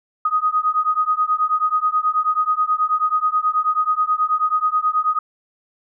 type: beating tone pair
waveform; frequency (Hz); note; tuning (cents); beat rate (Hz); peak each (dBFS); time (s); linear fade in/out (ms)
sine; 1244.5 / 1253.8; D#6 / D#6; 0 / +13; 9.3; -19; 0.25-5.19; 5
effects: none